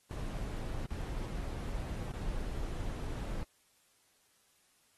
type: noise with dropouts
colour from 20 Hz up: brown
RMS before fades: -38 dBFS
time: 0.11-3.43 s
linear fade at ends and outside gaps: 0 ms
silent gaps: 0.86-0.906 / 1.276-1.281 / 2.117-2.138 s
effects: white hiss -70 dBFS RMS until 4.97 s + AAC 32 kbps